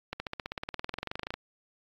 accelerating click train, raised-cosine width 0.3 ms, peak -18 dBFS, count 25, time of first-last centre 0.13-1.34 s, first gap 70 ms, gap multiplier 0.97, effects AAC 48 kbps

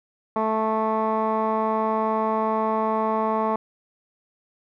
15% pulse tone with low-pass filter, 219.4 Hz, A3, 5 cents flat, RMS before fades -23 dBFS, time 0.36-3.56 s, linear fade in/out 2 ms, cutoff 1100 Hz, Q 3.6, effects none

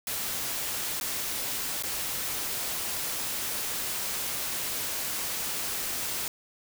white noise with dropouts, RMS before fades -32 dBFS, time 0.07-6.28 s, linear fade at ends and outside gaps 1 ms, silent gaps 1-1.01 / 1.825-1.835 s, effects none

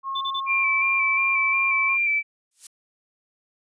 sine tone, 1082 Hz, C#6, 42 cents flat, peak -26 dBFS, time 0.03-1.98 s, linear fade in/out 50 ms
sine tone bursts, 3521 Hz, A7, in tune, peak -26 dBFS, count 3, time 0.15-0.404 s, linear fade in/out 10 ms, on 62 ms, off 34 ms
sine tone with vibrato, 2349 Hz, D7, in tune, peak -19 dBFS, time 0.46-2.23 s, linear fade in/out 50 ms, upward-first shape square, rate 2.8 Hz, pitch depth 23 cents each way
violet noise with exponential growth, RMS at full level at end -29 dBFS, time 2.51-2.67 s, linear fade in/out 5 ms, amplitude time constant 33 ms
effects resampled to 22050 Hz

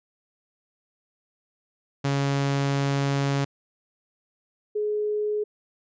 sawtooth / sine tone pair in turn, 139.4 / 420.9 Hz, C#3 / G#4, +10 / +23 cents, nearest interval octave + perfect fifth, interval 1913 cents, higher second, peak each -18 / -23 dBFS, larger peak first, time 2.04-3.45 / 4.75-5.44 s, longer first, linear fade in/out 10 ms, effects resampled to 16000 Hz

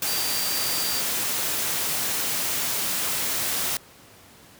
sine tone in noise, 4699 Hz, D8, in tune, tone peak -30 dBFS, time 0.07-1.01 s, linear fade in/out 2 ms, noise white, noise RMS -26 dBFS, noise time 0.02-3.77 s, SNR -7 dB, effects pink hiss -50 dBFS RMS until 4.59 s + high-pass 80 Hz 12 dB/octave

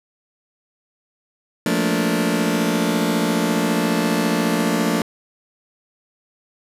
sawtooth chord, Bb major seventh, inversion second, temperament just, 174.81 / 218.5 / 233.1 / 291.4 Hz, F3 / A3 / Bb3 / D4, +2 / -12 / 0 / -13 cents, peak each -19 dBFS, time 1.66-5.02 s, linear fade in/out 2 ms, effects resampled to 32000 Hz + 7-bit

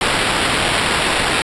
white noise with sample-and-hold, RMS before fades -17 dBFS, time 0.01-1.42 s, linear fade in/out 2 ms, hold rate 6300 Hz, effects resampled to 24000 Hz

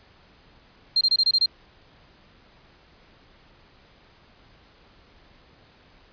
sine tone bursts, 4186 Hz, C8, in tune, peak -16 dBFS, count 7, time 0.96-1.46 s, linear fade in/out 5 ms, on 50 ms, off 25 ms, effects pink hiss -55 dBFS RMS until 6.12 s + resampled to 11025 Hz

